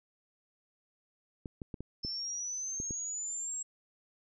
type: clicks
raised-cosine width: 3 ms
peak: -27 dBFS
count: 7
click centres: 1.458 / 1.618 / 1.742 / 1.806 / 2.049 / 2.801 / 2.908 s
type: linear sweep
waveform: sine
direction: up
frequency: 5274 to 7630 Hz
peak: -35 dBFS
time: 2.03-3.63 s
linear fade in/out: 10 ms
effects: none